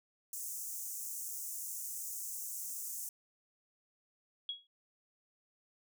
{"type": "high-pass noise", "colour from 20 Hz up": "pink", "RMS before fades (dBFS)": -42, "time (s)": [0.33, 3.09], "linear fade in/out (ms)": 2, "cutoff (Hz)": 6300, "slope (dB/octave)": 48}
{"type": "tone with exponential decay", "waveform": "sine", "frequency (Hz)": 3322, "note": "G#7", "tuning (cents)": 0, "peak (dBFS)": -33, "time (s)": [4.49, 4.67], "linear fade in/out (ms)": 2, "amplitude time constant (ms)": 37}
{"effects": []}